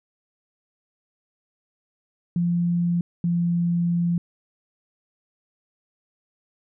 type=tone pair in turn; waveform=sine; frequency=173 / 172.14 Hz; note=F3 / F3; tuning=-16 / -25 cents; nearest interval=unison; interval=9 cents; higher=first; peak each=-19 dBFS; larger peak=neither; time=2.36-3.01 / 3.24-4.18 s; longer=second; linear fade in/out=2 ms; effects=none